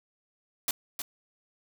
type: noise with echo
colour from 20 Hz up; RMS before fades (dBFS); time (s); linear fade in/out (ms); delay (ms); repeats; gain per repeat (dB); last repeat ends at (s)
white; -28; 0.68-0.71; 2; 310; 1; -7; 1.02
effects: none